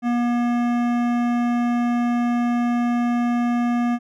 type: tone with hard clipping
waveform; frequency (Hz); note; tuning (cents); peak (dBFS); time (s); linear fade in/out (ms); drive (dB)
sine; 240; B3; -49; -20; 0.02-3.99; 50; 15
effects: none